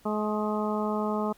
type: harmonic tone with a mistuned harmonic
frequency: 212.4 Hz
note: G#3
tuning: 39 cents sharp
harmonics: 1 / 2 / 3 / 4 / 5 / 6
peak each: -29 / -32 / -34 / -35 / -36 / -37 dBFS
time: 0.05-1.33 s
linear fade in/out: 10 ms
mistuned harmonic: 6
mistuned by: -29 cents
effects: pink hiss -59 dBFS RMS until 1.37 s